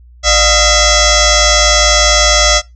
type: tone with frequency modulation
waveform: sine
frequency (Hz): 2683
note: E7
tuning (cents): +30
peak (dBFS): -6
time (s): 0.23-2.62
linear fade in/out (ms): 50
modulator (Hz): 657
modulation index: 5.8
effects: noise-tail reverb RT60 0.2 s tail -21 dB re dry + added 60 Hz sine -37 dBFS peak until 2.75 s